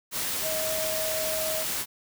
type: tone in noise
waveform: sine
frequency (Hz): 632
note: D#5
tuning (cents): +27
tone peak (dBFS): -30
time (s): 0.41-1.65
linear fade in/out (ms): 50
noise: white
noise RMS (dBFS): -30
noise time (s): 0.11-1.86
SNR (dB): -3
effects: none